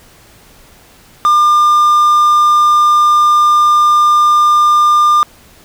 triangle tone with quantisation, 1200 Hz, D6, 37 cents sharp, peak -4 dBFS, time 1.25-5.23 s, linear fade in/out 0 ms, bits 5, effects pink hiss -43 dBFS RMS until 5.64 s

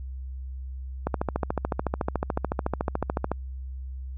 click train, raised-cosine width 1 ms, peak -11 dBFS, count 32, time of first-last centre 1.07-3.316 s, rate 13.8 Hz, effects added 65 Hz sine -33 dBFS peak until 4.17 s

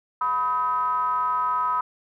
triangle ring-modulated tone, 138.59 Hz, C#3, in tune, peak -16 dBFS, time 0.21-1.81 s, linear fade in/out 5 ms, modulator 1130 Hz, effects none

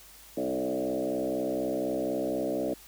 sine tone with frequency modulation, 437.4 Hz, A4, 10 cents flat, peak -27 dBFS, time 0.37-2.74 s, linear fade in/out 5 ms, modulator 64.1 Hz, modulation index 3.2, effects added 50 Hz sine -59 dBFS peak until 2.87 s + white hiss -52 dBFS RMS until 2.87 s

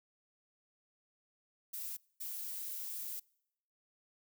violet noise bursts at uneven times, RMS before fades -42 dBFS, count 2, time 1.73-1.97 / 2.2-3.2 s, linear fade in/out 10 ms, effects noise-tail reverb RT60 0.8 s tail -26 dB re dry

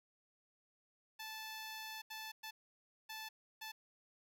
10% pulse tone bursts at uneven times, 875 Hz, A5, 10 cents flat, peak -37 dBFS, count 5, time 1.19-2.02 / 2.1-2.32 / 2.43-2.51 / 3.09-3.29 / 3.61-3.72 s, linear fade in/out 10 ms, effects none

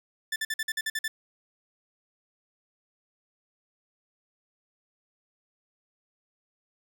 sawtooth tone bursts, 1762 Hz, A6, 2 cents sharp, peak -24 dBFS, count 9, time 0.32-1.08 s, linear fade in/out 5 ms, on 40 ms, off 50 ms, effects none

